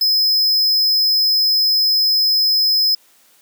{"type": "tone", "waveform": "square", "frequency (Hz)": 5100, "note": "D#8", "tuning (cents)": 42, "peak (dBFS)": -13, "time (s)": [0.01, 2.95], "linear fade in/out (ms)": 5, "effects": ["white hiss -53 dBFS RMS until 3.41 s", "high-pass 200 Hz 12 dB/octave"]}